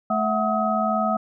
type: tone cluster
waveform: sine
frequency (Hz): 216.5 / 656 / 739 / 1270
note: A3 / E5 / F#5 / D#6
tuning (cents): -28 / -9 / -2 / +35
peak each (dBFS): -25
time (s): 0.1-1.17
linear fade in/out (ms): 5
effects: none